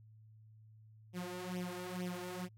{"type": "tone with flanger", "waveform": "sawtooth", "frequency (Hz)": 180.1, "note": "F#3", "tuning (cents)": -46, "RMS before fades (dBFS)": -42, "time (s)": [1.13, 2.49], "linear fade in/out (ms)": 50, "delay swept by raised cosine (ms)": [0.33, 3.43], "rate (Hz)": 2.2, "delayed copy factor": 0.8, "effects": ["added 109 Hz sine -57 dBFS peak until 2.57 s", "AAC 64 kbps"]}